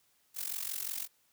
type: noise with amplitude modulation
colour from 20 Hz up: blue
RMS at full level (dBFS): -34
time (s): 0.34-1.08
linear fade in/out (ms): 50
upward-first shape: sine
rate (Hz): 45.6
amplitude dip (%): 85
effects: white hiss -71 dBFS RMS until 1.32 s